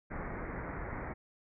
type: low-pass noise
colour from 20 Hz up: pink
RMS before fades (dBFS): -40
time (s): 0.1-1.14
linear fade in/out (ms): 20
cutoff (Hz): 2200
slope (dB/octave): 96
effects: none